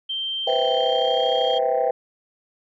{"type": "tone with pitch glide", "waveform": "sine", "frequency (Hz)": [3140, 3215], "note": ["G7", "G7"], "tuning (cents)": [2, 43], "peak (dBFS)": -24, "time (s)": [0.09, 1.59], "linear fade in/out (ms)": 10, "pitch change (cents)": 41, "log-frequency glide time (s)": [0.64, 1.28]}
{"type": "chord", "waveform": "sine", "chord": "C major seventh", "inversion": "third", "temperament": "just", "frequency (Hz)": [490.5, 523.3, 654.1, 784.9], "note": ["B4", "C5", "E5", "G5"], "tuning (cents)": [-12, 0, -14, 2], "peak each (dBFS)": -23, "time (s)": [0.47, 1.91], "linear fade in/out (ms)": 5}
{"effects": ["tanh soft clip ceiling -11 dBFS"]}